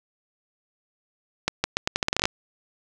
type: accelerating click train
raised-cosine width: 0.2 ms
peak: -4 dBFS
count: 13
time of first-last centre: 1.48-2.255 s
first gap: 160 ms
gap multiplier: 0.81
effects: none